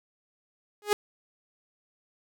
sawtooth tone with exponential growth, 415.3 Hz, G#4, in tune, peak -14 dBFS, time 0.82-0.93 s, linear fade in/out 1 ms, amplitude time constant 23 ms, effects none

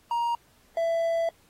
triangle tone pair in turn, 941 / 665.4 Hz, A#5 / E5, +16 / +16 cents, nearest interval tritone, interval 600 cents, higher first, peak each -22 / -21 dBFS, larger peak second, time 0.11-0.35 / 0.77-1.29 s, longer second, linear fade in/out 2 ms, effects pink hiss -62 dBFS RMS until 1.49 s + AAC 48 kbps

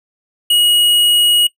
square tone, 2898 Hz, F#7, 37 cents flat, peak -10 dBFS, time 0.5-1.47 s, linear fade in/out 5 ms, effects noise-tail reverb RT60 0.1 s tail -19 dB re dry

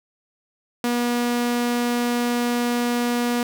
sawtooth tone, 240.9 Hz, B3, 43 cents flat, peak -16 dBFS, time 0.84-3.43 s, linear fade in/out 2 ms, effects none

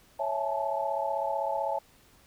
sine chord, A major seventh, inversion first, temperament equal with one note detuned, 554.4 / 659.3 / 844.2 / 880 Hz, C#5 / E5 / G#5 / A5, 0 / 0 / +28 / 0 cents, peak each -33 dBFS, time 0.19-1.79 s, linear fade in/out 10 ms, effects pink hiss -60 dBFS RMS until 2.26 s

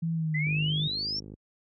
sine tone with pitch glide, 164.81 to 152.89 Hz, E3 to D#3, 0 to -30 cents, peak -26 dBFS, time 0.02-0.88 s, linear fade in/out 10 ms, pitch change -130 cents, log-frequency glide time 0.13-0.38 s
sine exponential sweep, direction up, 1975.5 to 5590 Hz, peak -29 dBFS, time 0.34-1.2 s, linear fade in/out 10 ms
click train, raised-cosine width 3 ms, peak -30 dBFS, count 46, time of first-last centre 0.47-1.339 s, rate 51.8 Hz
effects high-pass 60 Hz 12 dB/octave

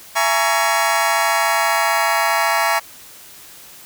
25% pulse chord, A# half-diminished seventh, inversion second, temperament just, 671.3 / 839.1 / 932.3 / 1118.8 Hz, E5 / G#5 / A#5 / C#6, +31 / +18 / 0 / +16 cents, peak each -17 dBFS, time 0.15-2.8 s, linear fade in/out 20 ms, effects white hiss -41 dBFS RMS until 3.85 s

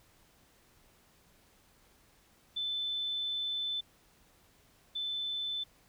sine tone pair in turn, 3520 / 3520 Hz, A7 / A7, 0 / 0 cents, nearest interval unison, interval 0 cents, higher neither, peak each -32 / -33 dBFS, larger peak first, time 2.56-3.81 / 4.95-5.64 s, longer first, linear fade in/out 10 ms, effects pink hiss -65 dBFS RMS until 5.88 s

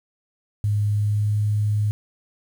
sine tone with pitch glide, 103.83 to 104.92 Hz, G#2 to G#2, 0 to +18 cents, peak -18 dBFS, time 0.64-1.91 s, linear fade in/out 0 ms, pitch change +18 cents, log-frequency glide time 0.9-1.33 s, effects 8-bit

